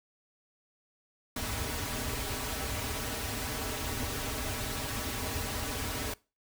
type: noise with comb filter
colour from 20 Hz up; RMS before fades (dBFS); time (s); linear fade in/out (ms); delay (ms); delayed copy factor
pink; -35; 1.36-6.14; 5; 5.7; -0.9
effects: noise-tail reverb RT60 0.3 s tail -22 dB re dry